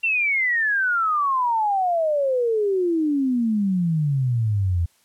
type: exponential sweep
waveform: sine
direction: down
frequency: 2740 to 82.41 Hz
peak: -18 dBFS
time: 0.03-4.86 s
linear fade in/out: 10 ms
effects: white hiss -61 dBFS RMS until 5.04 s + low-pass 12000 Hz 12 dB/octave